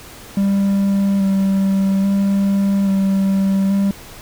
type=tone with vibrato; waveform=triangle; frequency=196 Hz; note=G3; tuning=in tune; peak=-11 dBFS; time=0.37-3.91 s; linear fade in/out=2 ms; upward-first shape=square; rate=0.6 Hz; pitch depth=15 cents each way; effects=pink hiss -38 dBFS RMS until 4.21 s